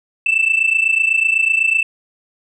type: tone pair together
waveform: sine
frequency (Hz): 2637 / 2665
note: E7 / E7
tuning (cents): 0 / +18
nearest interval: unison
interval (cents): 18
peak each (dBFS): -14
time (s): 0.26-1.83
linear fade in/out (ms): 5
effects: tanh soft clip ceiling -8 dBFS